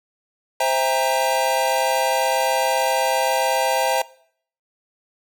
square chord, C dominant seventh, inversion none, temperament equal with one note detuned, 523.3 / 659.3 / 804.6 / 932.3 Hz, C5 / E5 / G5 / Bb5, 0 / 0 / +45 / 0 cents, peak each -24 dBFS, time 0.6-4.02 s, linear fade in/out 5 ms, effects noise-tail reverb RT60 0.6 s tail -21 dB re dry

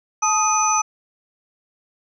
sine tone cluster, 866 / 1252 / 2480 / 6020 Hz, A5 / D#6 / D#7 / F#8, -28 / +10 / -6 / +29 cents, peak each -21 / -20 / -28 / -20 dBFS, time 0.22-0.82 s, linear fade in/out 10 ms, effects none

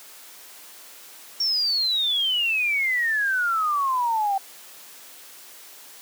sine exponential sweep, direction down, 5560 to 768 Hz, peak -20 dBFS, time 1.4-4.38 s, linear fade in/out 5 ms, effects white hiss -45 dBFS RMS until 6.01 s + high-pass 300 Hz 12 dB/octave

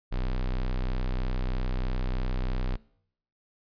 square tone, 31.57 Hz, B0, 39 cents sharp, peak -27 dBFS, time 0.11-2.77 s, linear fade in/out 20 ms, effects noise-tail reverb RT60 0.7 s tail -22 dB re dry + resampled to 11025 Hz

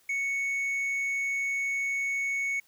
sine tone with hard clipping, 2217 Hz, C#7, in tune, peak -28 dBFS, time 0.09-2.6 s, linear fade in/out 5 ms, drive 3 dB, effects white hiss -64 dBFS RMS until 2.67 s

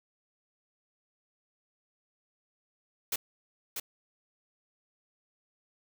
white noise with echo, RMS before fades -31 dBFS, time 3.12-3.16 s, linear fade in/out 5 ms, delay 640 ms, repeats 1, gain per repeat -5 dB, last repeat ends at 3.8 s, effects none

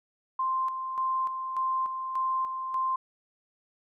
sine tone with tremolo, 1046.5 Hz, C6, in tune, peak -25 dBFS, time 0.39-2.96 s, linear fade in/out 5 ms, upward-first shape square, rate 1.7 Hz, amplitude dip 50%, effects none

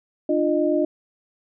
sine tone cluster, 297 / 345.8 / 614 Hz, D4 / F4 / D#5, +20 / -17 / -23 cents, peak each -22 dBFS, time 0.29-0.85 s, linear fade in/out 5 ms, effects none

